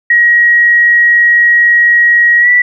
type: tone with pitch glide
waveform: sine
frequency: 1898 to 1960.4 Hz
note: A#6 to B6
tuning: +31 to -13 cents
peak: -4 dBFS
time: 0.1-2.62 s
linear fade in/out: 5 ms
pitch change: +56 cents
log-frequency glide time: 2.4-2.49 s
effects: none